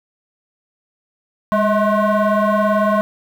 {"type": "tone with frequency modulation", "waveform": "sine", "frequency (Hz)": 222, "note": "A3", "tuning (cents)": 16, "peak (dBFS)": -11, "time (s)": [1.52, 3.01], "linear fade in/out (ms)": 0, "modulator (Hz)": 426, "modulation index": 2.4, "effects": ["tanh soft clip ceiling -10 dBFS", "7-bit"]}